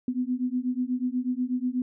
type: beating tone pair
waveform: sine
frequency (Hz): 246.9 / 255.1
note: B3 / C4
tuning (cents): 0 / -44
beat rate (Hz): 8.2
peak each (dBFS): -28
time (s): 0.08-1.82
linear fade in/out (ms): 2
effects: none